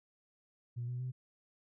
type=tone with pitch steps; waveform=sine; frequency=120 / 123.59 / 127.28 Hz; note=B2 / B2 / C3; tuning=-49 / +2 / -47 cents; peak=-35 dBFS; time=0.76-1.12 s; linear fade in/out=20 ms; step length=120 ms; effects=tanh soft clip ceiling -32 dBFS